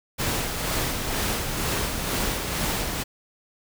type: noise with tremolo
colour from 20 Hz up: pink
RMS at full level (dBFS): -25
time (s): 0.18-3.04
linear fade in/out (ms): 20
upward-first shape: sine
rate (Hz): 2.1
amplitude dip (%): 40
effects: none